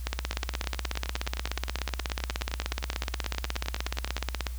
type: two click trains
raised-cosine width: 0.2 ms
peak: -11 / -17 dBFS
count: 74 / 38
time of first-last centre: 0.07-4.468 / 0.33-4.18 s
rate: 16.6 / 9.61 Hz
effects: added 60 Hz sine -33 dBFS peak until 4.58 s + white hiss -51 dBFS RMS until 4.58 s